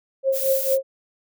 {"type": "tone with tremolo", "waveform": "sine", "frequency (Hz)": 536, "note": "C5", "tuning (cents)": 42, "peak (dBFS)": -15, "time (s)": [0.23, 0.83], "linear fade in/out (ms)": 50, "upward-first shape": "triangle", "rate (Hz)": 4.4, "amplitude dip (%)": 95}
{"type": "noise", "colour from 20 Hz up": "violet", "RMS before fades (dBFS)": -26, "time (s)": [0.32, 0.78], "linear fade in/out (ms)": 50}
{"effects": []}